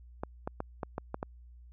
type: clicks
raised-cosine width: 1 ms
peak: -20 dBFS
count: 7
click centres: 0.235 / 0.475 / 0.604 / 0.832 / 0.981 / 1.144 / 1.229 s
effects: added 60 Hz sine -50 dBFS peak until 1.72 s